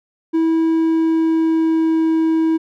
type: tone with pitch glide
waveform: triangle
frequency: 325.2 to 322.4 Hz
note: E4 to E4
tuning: -23 to -38 cents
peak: -11 dBFS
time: 0.33-2.58 s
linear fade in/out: 20 ms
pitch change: -15 cents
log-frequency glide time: 0.62-2.06 s
effects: none